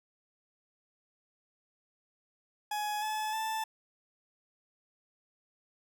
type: tone with pitch steps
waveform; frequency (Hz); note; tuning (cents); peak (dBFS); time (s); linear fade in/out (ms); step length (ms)
40% pulse; 840 / 860.1 / 880.7; G#5 / A5 / A5; +19 / -40 / +1; -31; 2.71-3.64; 5; 310
effects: none